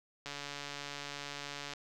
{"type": "click train", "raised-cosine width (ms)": 0.2, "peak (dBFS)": -24, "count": 212, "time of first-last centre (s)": [0.26, 1.736], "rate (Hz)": 143, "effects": []}